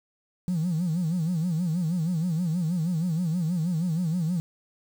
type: tone with vibrato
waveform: triangle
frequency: 169.1 Hz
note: E3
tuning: 44 cents sharp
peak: -20 dBFS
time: 0.48-4.4 s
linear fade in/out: 0 ms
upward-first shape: sine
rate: 6.3 Hz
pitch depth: 150 cents each way
effects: tanh soft clip ceiling -20 dBFS + 8-bit